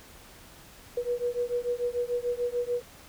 sine beating tone pair, 481.7 / 488.5 Hz, B4 / B4, -43 / -19 cents, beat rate 6.8 Hz, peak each -30 dBFS, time 0.97-2.82 s, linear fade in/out 5 ms, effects pink hiss -51 dBFS RMS until 3.08 s

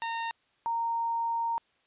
sawtooth / sine tone pair in turn, 918 / 924.9 Hz, A#5 / A#5, -27 / -14 cents, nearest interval unison, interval 13 cents, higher second, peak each -27 dBFS, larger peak neither, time 0.02-0.31 / 0.66-1.58 s, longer second, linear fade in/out 0 ms, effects white hiss -69 dBFS RMS until 1.86 s + resampled to 8000 Hz

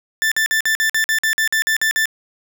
40% pulse tone bursts, 1768 Hz, A6, 8 cents sharp, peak -14 dBFS, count 13, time 0.22-2.056 s, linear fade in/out 0 ms, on 96 ms, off 49 ms, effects none

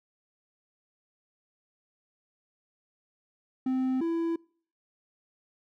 triangle tone pair in turn, 259.4 / 332.8 Hz, C4 / E4, -15 / +17 cents, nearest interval major third, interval 432 cents, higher second, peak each -23 / -24 dBFS, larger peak first, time 3.66-4.01 / 4.01-4.36 s, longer neither, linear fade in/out 5 ms, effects noise-tail reverb RT60 0.5 s tail -26 dB re dry

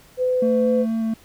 sine tone, 506 Hz, B4, 42 cents sharp, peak -17 dBFS, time 0.17-0.86 s, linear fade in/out 50 ms
triangle tone with vibrato, 224.2 Hz, A3, 33 cents sharp, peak -18 dBFS, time 0.42-1.14 s, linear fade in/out 5 ms, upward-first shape square, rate 4.2 Hz, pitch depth 8 cents each way
effects pink hiss -51 dBFS RMS until 1.24 s

